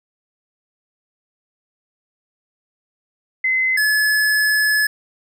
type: tone pair in turn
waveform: sine / square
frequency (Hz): 2050 / 1712.3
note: C7 / A6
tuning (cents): -36 / -48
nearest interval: minor third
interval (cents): 312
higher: first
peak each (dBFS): -15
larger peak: neither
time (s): 3.44-3.77 / 3.77-4.87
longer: second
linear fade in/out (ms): 5
effects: none